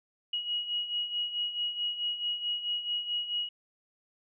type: beating tone pair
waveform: sine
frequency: 2898 / 2902.6 Hz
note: F#7 / F#7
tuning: -37 / -34 cents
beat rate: 4.6 Hz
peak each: -37 / -31 dBFS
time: 0.33-3.49 s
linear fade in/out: 5 ms
effects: none